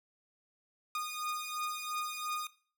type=beating tone pair; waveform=sawtooth; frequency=1227 / 1229.9 Hz; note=D#6 / D#6; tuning=-25 / -20 cents; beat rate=2.9 Hz; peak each=-36 / -34 dBFS; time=0.95-2.47 s; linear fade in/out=2 ms; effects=noise-tail reverb RT60 0.4 s tail -17 dB re dry